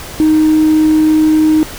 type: tone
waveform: triangle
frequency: 311.1 Hz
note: D#4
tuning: in tune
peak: -3 dBFS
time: 0.2-1.63 s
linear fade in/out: 0 ms
effects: tanh soft clip ceiling -3 dBFS + pink hiss -28 dBFS RMS until 1.78 s